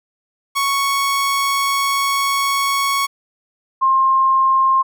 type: tone pair in turn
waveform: sawtooth / sine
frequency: 1109 / 1061.6 Hz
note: C#6 / C6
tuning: 0 / +25 cents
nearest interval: minor second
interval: 75 cents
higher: first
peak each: -12 / -11 dBFS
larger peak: second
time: 0.55-3.07 / 3.81-4.83 s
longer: first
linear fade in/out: 20 ms
effects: none